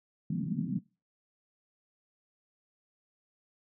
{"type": "band-pass noise", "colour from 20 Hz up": "pink", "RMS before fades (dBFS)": -33, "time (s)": [0.3, 0.79], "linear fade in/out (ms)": 5, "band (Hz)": [150, 240], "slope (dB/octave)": 48, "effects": ["noise-tail reverb RT60 0.3 s tail -22 dB re dry"]}